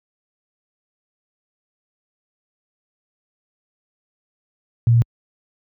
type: tone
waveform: sine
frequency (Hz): 117.1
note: A#2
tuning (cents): +8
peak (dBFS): -10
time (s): 4.87-5.02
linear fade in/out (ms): 0
effects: high-pass 60 Hz 12 dB/octave